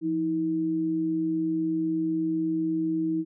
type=tone pair together; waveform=sine; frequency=171.98 / 320 Hz; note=F3 / D#4; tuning=-26 / +49 cents; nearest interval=major seventh; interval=1075 cents; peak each=-34 / -24 dBFS; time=0.01-3.25 s; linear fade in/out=50 ms; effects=none